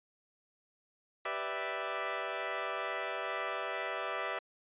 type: chord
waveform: 15% pulse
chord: E minor seventh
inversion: first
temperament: equal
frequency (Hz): 392 / 493.9 / 587.3 / 659.3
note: G4 / B4 / D5 / E5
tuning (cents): 0 / 0 / 0 / 0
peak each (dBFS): -36 / -35 / -34 / -32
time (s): 1.25-4.39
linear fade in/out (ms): 5
effects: resampled to 8000 Hz